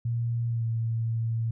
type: tone with pitch glide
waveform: sine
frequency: 117.4 to 114.06 Hz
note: A#2 to A#2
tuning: +13 to -37 cents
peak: -25 dBFS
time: 0.05-1.51 s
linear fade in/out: 5 ms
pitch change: -50 cents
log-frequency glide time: 0.48-0.66 s
effects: none